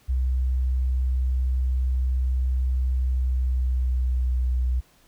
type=tone with pitch glide; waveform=sine; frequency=63.8 to 62.41 Hz; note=C2 to B1; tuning=-43 to +19 cents; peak=-20 dBFS; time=0.08-4.81 s; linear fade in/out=20 ms; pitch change=-38 cents; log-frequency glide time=3.02-4.47 s; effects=pink hiss -59 dBFS RMS until 5.07 s